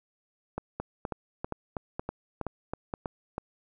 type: two click trains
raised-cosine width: 1 ms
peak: -18 / -18 dBFS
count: 9 / 6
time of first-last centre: 0.8-3.381 / 0.58-2.938 s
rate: 3.1 / 2.12 Hz
effects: none